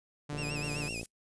sawtooth tone, 146.83 Hz, D3, in tune, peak -32 dBFS, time 0.29-0.89 s, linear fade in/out 10 ms
click train, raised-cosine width 2 ms, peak -28 dBFS, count 41, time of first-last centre 0.33-1.031 s, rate 57.1 Hz
sawtooth tone with vibrato, 2605 Hz, E7, 21 cents flat, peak -34 dBFS, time 0.37-1.02 s, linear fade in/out 20 ms, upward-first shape sine, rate 7.8 Hz, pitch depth 110 cents each way
violet noise, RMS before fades -41 dBFS, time 0.64-1.06 s, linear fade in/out 2 ms
effects noise-tail reverb RT60 0.1 s tail -22 dB re dry + resampled to 22050 Hz

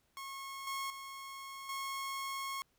sawtooth tone with level steps, 1089 Hz, C#6, 31 cents flat, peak -39 / -33 / -41 / -34 dBFS, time 0.17-2.62 s, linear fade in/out 0 ms, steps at 0.67 / 0.9 / 1.69 s, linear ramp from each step 2 ms, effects pink hiss -75 dBFS RMS until 2.78 s

